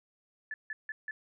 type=tone bursts; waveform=sine; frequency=1736 Hz; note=A6; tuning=24 cents flat; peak=-35 dBFS; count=4; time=0.51-1.11 s; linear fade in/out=2 ms; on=30 ms; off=160 ms; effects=none